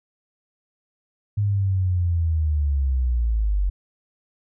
sine linear sweep, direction down, 104.2 to 46.25 Hz, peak -18 dBFS, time 1.37-3.7 s, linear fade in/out 10 ms, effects none

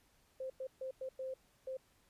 sine tone bursts at uneven times, 523.3 Hz, C5, in tune, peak -39 dBFS, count 6, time 0.4-0.5 / 0.6-0.67 / 0.81-0.91 / 1.01-1.09 / 1.19-1.34 / 1.67-1.77 s, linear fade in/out 5 ms, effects pink hiss -71 dBFS RMS until 2.09 s + resampled to 32000 Hz

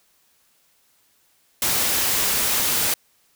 white noise, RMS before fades -21 dBFS, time 1.62-2.94 s, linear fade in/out 2 ms, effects white hiss -62 dBFS RMS until 3.35 s

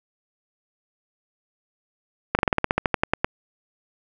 slowing click train, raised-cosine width 0.5 ms, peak -3 dBFS, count 14, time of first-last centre 2.35-3.245 s, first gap 39 ms, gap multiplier 1.09, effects none

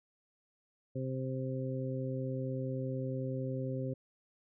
harmonic tone, 130.81 Hz, C3, in tune, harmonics 1 / 2 / 3 / 4, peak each -36 / -40 / -43 / -41 dBFS, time 0.95-3.94 s, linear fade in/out 10 ms, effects none

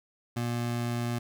25% pulse tone, 119.4 Hz, A#2, 42 cents sharp, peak -25 dBFS, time 0.36-1.19 s, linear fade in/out 10 ms, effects none

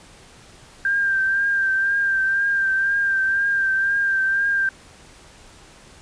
sine tone with vibrato, 1585 Hz, G6, 19 cents sharp, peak -17 dBFS, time 0.85-4.69 s, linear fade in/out 2 ms, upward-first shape triangle, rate 2 Hz, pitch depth 36 cents each way, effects pink hiss -47 dBFS RMS until 6.01 s + resampled to 22050 Hz

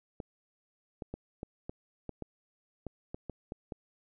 clicks, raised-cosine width 2 ms, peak -25 dBFS, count 12, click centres 0.202 / 1.022 / 1.14 / 1.431 / 1.695 / 2.093 / 2.223 / 2.867 / 3.145 / 3.297 / 3.521 / 3.722 s, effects none

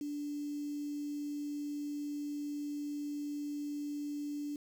sine tone with quantisation, 291.8 Hz, D4, 11 cents flat, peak -36 dBFS, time 0.01-4.56 s, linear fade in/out 2 ms, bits 9, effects none

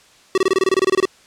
square tone bursts, 380.2 Hz, F#4, 47 cents sharp, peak -13 dBFS, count 14, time 0.35-1.054 s, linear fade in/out 2 ms, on 28 ms, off 24 ms, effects white hiss -50 dBFS RMS until 1.26 s + low-pass 7000 Hz 12 dB/octave

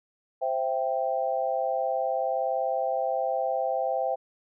sine chord, C major, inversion none, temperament equal with one note detuned, 523.3 / 664.6 / 784 Hz, C5 / E5 / G5, 0 / +14 / 0 cents, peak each -29 dBFS, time 0.41-4.16 s, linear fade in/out 20 ms, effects none

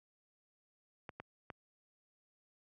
clicks, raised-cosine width 0.5 ms, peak -29 dBFS, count 3, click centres 1.092 / 1.2 / 1.502 s, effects high-pass 80 Hz 12 dB/octave

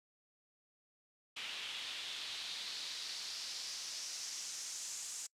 pink noise with band-pass filter sweep, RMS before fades -44 dBFS, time 1.36-5.27 s, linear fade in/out 10 ms, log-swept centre 3000 to 7200 Hz, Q 2.7, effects noise-tail reverb RT60 0.1 s tail -25 dB re dry + low-pass 12000 Hz 12 dB/octave

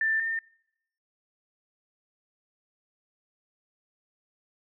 sine tone pair in turn, 1778 / 1810.1 Hz, A6 / A6, +18 / +49 cents, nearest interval unison, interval 31 cents, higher second, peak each -23 / -27 dBFS, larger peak first, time 0.01-0.2 / 0.2-0.39 s, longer neither, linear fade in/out 2 ms, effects noise-tail reverb RT60 0.8 s tail -26 dB re dry

